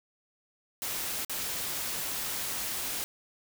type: noise with dropouts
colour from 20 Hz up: white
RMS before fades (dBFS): -34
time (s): 0.82-3.04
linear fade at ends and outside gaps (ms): 0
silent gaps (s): 1.248-1.296
effects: none